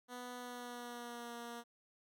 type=tone with pitch glide; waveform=10% pulse; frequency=246.9 to 236.2 Hz; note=B3 to A#3; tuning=0 to +23 cents; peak=-37 dBFS; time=0.08-1.64 s; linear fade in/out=50 ms; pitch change=-77 cents; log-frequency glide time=0.37-1.34 s; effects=none